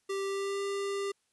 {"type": "tone with pitch glide", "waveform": "square", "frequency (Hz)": [392, 397.7], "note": ["G4", "G4"], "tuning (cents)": [0, 25], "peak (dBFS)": -32, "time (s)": [0.09, 1.12], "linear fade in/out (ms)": 10, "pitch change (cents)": 25, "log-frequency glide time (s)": [0.25, 0.61], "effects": ["white hiss -75 dBFS RMS until 1.32 s", "resampled to 24000 Hz"]}